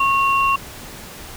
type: tone pair together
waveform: sine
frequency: 1093 / 2754 Hz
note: C#6 / F7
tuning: -25 / -25 cents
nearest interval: octave + major third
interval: 1600 cents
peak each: -15 / -20 dBFS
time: 0-0.56 s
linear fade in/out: 5 ms
effects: pink hiss -36 dBFS RMS until 1.36 s